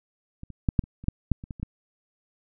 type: clicks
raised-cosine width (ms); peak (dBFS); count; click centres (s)
5; -26 / -28 / -9 / -6 / -29 / -29 / -9 / -8 / -26 / -22 / -28 / -17; 12; 0.434 / 0.503 / 0.688 / 0.792 / 0.839 / 1.04 / 1.084 / 1.317 / 1.439 / 1.508 / 1.598 / 1.63
effects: none